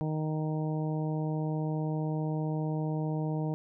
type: harmonic tone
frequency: 155.3 Hz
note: D#3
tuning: 3 cents flat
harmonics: 1 / 2 / 3 / 4 / 5 / 6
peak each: -30 / -36 / -40 / -42 / -44 / -46 dBFS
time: 0.01-3.54 s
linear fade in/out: 0 ms
effects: none